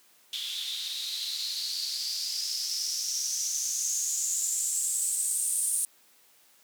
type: noise with band-pass filter sweep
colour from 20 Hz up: blue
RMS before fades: -31 dBFS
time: 0.33-5.85 s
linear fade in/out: 0 ms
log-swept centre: 3400 to 9300 Hz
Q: 6.9
effects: white hiss -61 dBFS RMS until 6.63 s + high-pass 200 Hz 12 dB/octave